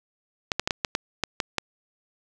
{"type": "clicks", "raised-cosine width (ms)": 0.2, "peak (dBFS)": -6, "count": 9, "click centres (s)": [0.518, 0.596, 0.675, 0.708, 0.848, 0.951, 1.237, 1.402, 1.583], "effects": []}